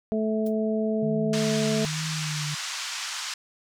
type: harmonic tone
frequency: 217.9 Hz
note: A3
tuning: 17 cents flat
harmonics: 1 / 2 / 3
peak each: -25 / -28 / -30 dBFS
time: 0.12-1.85 s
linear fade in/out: 0 ms
type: noise with exponential decay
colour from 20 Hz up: blue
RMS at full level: -39 dBFS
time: 0.46-0.53 s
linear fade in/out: 5 ms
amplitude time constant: 15 ms
type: tone with vibrato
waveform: sine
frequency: 153.6 Hz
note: D#3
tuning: 22 cents flat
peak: -29 dBFS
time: 1.02-2.55 s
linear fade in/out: 10 ms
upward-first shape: triangle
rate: 1.2 Hz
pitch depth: 58 cents each way
type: band-pass noise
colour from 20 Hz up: white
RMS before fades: -33 dBFS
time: 1.33-3.34 s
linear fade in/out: 2 ms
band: 970 to 6800 Hz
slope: 24 dB/octave
effects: none